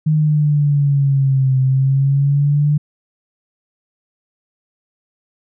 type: exponential two-way sweep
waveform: sine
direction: down then up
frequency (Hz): 155.56 to 130.7 to 149.1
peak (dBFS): -11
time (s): 0.06-2.78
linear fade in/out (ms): 10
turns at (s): 1.59
effects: none